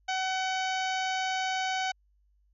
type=harmonic tone; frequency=754 Hz; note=F#5; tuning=32 cents sharp; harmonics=1 / 2 / 3 / 4 / 5 / 6 / 7 / 8 / 9; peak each=-30 / -35 / -37 / -38 / -43 / -44 / -48 / -45 / -49 dBFS; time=0.08-1.92 s; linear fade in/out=10 ms; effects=added 50 Hz sine -64 dBFS peak until 2.53 s